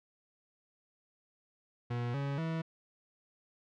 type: tone with pitch steps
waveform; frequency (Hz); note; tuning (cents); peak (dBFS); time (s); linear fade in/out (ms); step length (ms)
40% pulse; 120.5 / 140.03 / 162.72; B2 / C#3 / E3; -42 / +18 / -22; -32; 1.9-2.62; 10; 240
effects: low-pass 3000 Hz 12 dB/octave